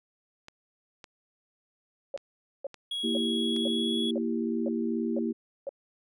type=clicks; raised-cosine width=0.2 ms; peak=-27 dBFS; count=5; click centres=0.484 / 1.042 / 2.176 / 2.743 / 3.564 s
type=tone bursts; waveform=sine; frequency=554.4 Hz; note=C#5; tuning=in tune; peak=-30 dBFS; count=8; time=2.14-5.692 s; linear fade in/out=2 ms; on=24 ms; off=480 ms
type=tone with pitch glide; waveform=triangle; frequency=3322 to 3361 Hz; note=G#7 to G#7; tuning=0 to +20 cents; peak=-29 dBFS; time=2.91-4.11 s; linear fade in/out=5 ms; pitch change=+20 cents; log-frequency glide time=3.14-3.99 s
type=chord; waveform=sine; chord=E diminished; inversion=second; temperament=equal; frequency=233.1 / 329.6 / 392 Hz; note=Bb3 / E4 / G4; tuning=0 / 0 / 0 cents; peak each=-29 / -32 / -34 dBFS; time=3.03-5.33 s; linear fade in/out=20 ms
effects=none